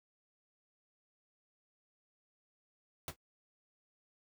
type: noise with exponential decay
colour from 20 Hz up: pink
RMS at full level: -34 dBFS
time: 3.08-3.16 s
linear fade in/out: 1 ms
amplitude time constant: 16 ms
effects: noise-tail reverb RT60 0.1 s tail -26 dB re dry + high-pass 60 Hz 12 dB/octave